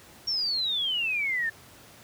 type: exponential sweep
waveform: sine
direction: down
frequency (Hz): 5588 to 1760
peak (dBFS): -25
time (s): 0.27-1.5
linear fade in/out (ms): 10
effects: pink hiss -51 dBFS RMS until 2.03 s + high-pass 80 Hz 12 dB/octave